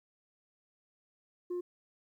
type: tone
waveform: sine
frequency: 355.3 Hz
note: F4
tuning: 30 cents sharp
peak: -31 dBFS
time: 1.5-1.61 s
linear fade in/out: 10 ms
effects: tanh soft clip ceiling -32 dBFS + 12-bit